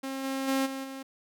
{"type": "tone with level steps", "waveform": "sawtooth", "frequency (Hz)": 268.3, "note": "C4", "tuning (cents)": 44, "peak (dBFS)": [-29, -26, -21, -30, -34], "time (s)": [0.03, 1.03], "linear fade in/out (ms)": 10, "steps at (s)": [0.23, 0.47, 0.65, 0.83], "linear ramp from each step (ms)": 20, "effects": []}